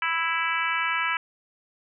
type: harmonic tone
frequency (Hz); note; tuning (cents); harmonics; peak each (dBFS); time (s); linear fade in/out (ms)
330; E4; +2; 3 / 4 / 5 / 6 / 7 / 8 / 9; -31 / -29 / -30 / -33 / -29 / -34 / -36; 0.02-1.17; 2
effects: none